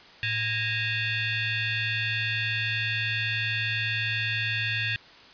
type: tone with frequency modulation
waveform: sine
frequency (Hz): 111.5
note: A2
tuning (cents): +23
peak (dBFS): -25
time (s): 0.23-4.96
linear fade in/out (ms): 0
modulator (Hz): 875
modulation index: 3.8
effects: white hiss -50 dBFS RMS until 5.33 s + resampled to 11025 Hz

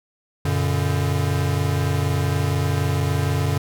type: chord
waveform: square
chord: Gb augmented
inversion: none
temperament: equal with one note detuned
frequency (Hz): 92.5 / 116.54 / 143.15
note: Gb2 / Bb2 / D3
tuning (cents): 0 / 0 / -44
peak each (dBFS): -23 / -28 / -23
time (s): 0.45-3.58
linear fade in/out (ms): 5
effects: none

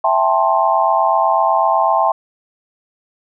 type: chord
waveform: sine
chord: A minor seventh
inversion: second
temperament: just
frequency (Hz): 660 / 792 / 880 / 1056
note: E5 / G5 / A5 / C6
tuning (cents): +2 / +18 / 0 / +16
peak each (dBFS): -17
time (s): 0.04-2.12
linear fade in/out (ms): 5
effects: none

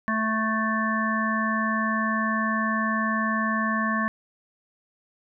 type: harmonic tone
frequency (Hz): 220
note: A3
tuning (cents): 0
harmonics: 1 / 3 / 5 / 7 / 8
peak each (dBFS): -26 / -34 / -27 / -36 / -28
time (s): 0.08-4.08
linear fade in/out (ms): 0
effects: none

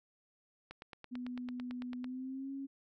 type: click train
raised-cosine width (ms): 0.3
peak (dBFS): -31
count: 13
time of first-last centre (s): 0.71-2.043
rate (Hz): 9
type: tone with pitch glide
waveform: sine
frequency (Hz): 247.7 to 273.3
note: B3 to C#4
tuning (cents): +5 to -24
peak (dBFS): -39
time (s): 1.11-2.67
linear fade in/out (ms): 20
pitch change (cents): +171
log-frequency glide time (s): 1.97-2.51
effects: none

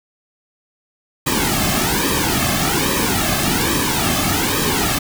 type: noise with flanger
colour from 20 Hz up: pink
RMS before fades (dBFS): -18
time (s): 1.26-4.99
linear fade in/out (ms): 10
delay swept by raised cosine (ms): 1.4 to 2.13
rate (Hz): 1.2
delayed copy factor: -0.75
effects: none

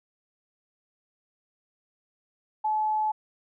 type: tone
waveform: sine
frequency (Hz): 860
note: A5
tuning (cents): -40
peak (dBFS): -23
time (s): 2.64-3.12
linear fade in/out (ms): 10
effects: none

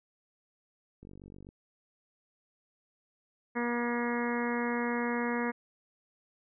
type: click train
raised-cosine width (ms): 3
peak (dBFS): -37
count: 23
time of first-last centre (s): 1.03-1.489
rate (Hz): 47.9
type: harmonic tone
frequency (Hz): 239.1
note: A#3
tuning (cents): +44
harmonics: 1 / 2 / 3 / 4 / 5 / 6 / 7 / 8 / 9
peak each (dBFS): -32 / -35 / -43 / -38 / -42 / -44 / -40 / -41 / -42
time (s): 3.55-5.52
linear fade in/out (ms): 20
effects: none

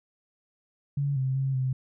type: tone with pitch steps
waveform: sine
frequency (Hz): 141.5 / 131.8 / 134.7 / 130.1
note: C#3 / C3 / C#3 / C3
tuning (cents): +36 / +13 / -49 / -9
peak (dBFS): -24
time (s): 0.97-1.73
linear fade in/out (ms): 5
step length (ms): 190
effects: none

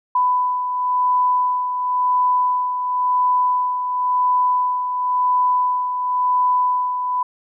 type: beating tone pair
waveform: sine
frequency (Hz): 997 / 997.95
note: B5 / B5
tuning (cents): +16 / +18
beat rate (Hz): 0.95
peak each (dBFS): -16 / -25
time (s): 0.15-7.23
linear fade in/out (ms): 5
effects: none

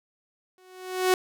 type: tone with exponential growth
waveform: sawtooth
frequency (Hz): 370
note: F#4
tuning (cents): 0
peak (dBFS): -13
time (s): 0.58-1.14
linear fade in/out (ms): 1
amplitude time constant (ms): 120
effects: none

